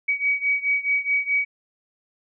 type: beating tone pair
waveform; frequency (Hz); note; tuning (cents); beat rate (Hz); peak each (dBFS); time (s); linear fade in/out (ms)
sine; 2264 / 2268.7; C#7 / C#7; +36 / +40; 4.7; -22 / -24; 0.08-1.45; 10
effects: none